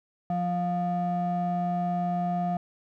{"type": "ring-modulated tone", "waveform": "triangle", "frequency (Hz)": 264.1, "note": "C4", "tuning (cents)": 16, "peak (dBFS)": -20, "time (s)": [0.3, 2.57], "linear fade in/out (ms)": 2, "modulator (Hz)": 441, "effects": []}